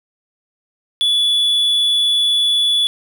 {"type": "tone", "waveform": "triangle", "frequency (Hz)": 3432, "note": "A7", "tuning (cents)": -44, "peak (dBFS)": -11, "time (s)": [1.01, 2.87], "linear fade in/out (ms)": 0, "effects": []}